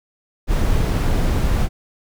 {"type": "noise", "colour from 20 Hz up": "brown", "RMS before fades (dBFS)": -17, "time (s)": [0.47, 1.69], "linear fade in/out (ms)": 50, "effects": []}